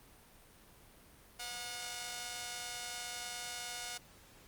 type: tone with amplitude modulation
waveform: 5% pulse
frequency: 724 Hz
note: F#5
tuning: 38 cents flat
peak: -26 dBFS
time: 1.39-3.98 s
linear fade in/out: 10 ms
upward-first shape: sine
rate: 223 Hz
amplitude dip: 80%
effects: pink hiss -60 dBFS RMS until 4.47 s + Opus 32 kbps